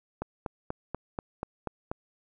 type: click train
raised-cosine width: 1 ms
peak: -18 dBFS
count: 8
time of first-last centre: 0.22-1.915 s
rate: 4.13 Hz
effects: none